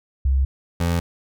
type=tone pair in turn; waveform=sine / 25% pulse; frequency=66.8 / 85.41 Hz; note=C2 / F2; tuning=+36 / -38 cents; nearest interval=major third; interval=426 cents; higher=second; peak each=-15 dBFS; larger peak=neither; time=0.25-0.45 / 0.8-1 s; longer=neither; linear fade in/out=5 ms; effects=none